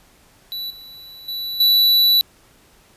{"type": "tone with level steps", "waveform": "square", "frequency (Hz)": 3951, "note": "B7", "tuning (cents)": 0, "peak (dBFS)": [-26, -38, -25, -12], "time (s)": [0.52, 2.21], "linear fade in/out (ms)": 0, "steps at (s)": [0.7, 1.28, 1.6], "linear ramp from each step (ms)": 5, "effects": ["pink hiss -53 dBFS RMS until 2.96 s", "resampled to 32000 Hz"]}